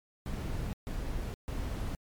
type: noise bursts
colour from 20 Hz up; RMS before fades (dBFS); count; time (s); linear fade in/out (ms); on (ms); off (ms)
brown; -35; 3; 0.26-1.95; 0; 470; 140
effects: MP3 96 kbps